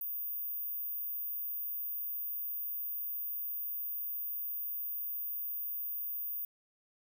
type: tone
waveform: sine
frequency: 14917 Hz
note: A#9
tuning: in tune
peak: -35 dBFS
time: 0.01-6.45 s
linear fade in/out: 2 ms
effects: none